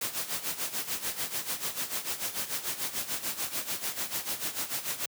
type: noise with tremolo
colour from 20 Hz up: white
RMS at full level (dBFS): -31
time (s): 0.01-5.06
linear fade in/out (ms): 5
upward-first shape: sine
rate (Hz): 6.8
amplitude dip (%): 75
effects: high-pass 100 Hz 12 dB/octave